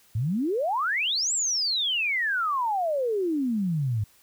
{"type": "exponential two-way sweep", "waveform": "sine", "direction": "up then down", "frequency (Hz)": [100, 7870, 100], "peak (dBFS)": -23, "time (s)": [0.15, 4.04], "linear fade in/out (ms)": 5, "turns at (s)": 1.33, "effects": ["white hiss -59 dBFS RMS until 4.22 s"]}